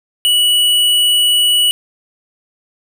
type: tone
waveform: square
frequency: 2941 Hz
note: F#7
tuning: 11 cents flat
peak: -10 dBFS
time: 0.25-1.71 s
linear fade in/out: 0 ms
effects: none